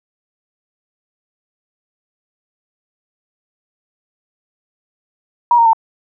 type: tone with pitch steps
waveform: sine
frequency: 955 / 927.3 / 900.4 Hz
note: A#5 / A#5 / A5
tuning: +42 / -9 / +40 cents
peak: -7 dBFS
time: 5.51-5.732 s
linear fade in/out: 2 ms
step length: 74 ms
effects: none